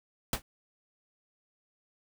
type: noise with exponential decay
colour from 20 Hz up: pink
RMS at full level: -24 dBFS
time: 0.33-0.42 s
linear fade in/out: 2 ms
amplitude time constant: 19 ms
effects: none